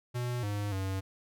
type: tone with pitch steps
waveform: square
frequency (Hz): 122.4 / 102.7 / 95.8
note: B2 / G#2 / G2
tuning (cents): -15 / -19 / -39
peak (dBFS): -32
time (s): 0.14-1.01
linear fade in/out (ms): 20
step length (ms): 290
effects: none